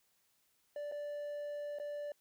triangle tone with dropouts, 585 Hz, D5, 7 cents flat, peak -37 dBFS, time 0.76-2.12 s, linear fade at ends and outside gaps 2 ms, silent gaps 0.915-0.921 / 1.787-1.798 s, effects white hiss -75 dBFS RMS until 2.2 s

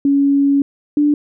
sine tone pair in turn, 280 / 293.9 Hz, C#4 / D4, +18 / +1 cents, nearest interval minor second, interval 83 cents, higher second, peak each -10 dBFS, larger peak neither, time 0.05-0.62 / 0.97-1.14 s, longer first, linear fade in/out 2 ms, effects none

